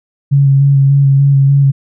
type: tone with vibrato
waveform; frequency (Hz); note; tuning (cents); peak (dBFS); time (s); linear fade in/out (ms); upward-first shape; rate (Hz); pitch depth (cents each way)
sine; 138.59; C#3; 0; -5; 0.31-1.72; 20; square; 3.4; 17
effects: none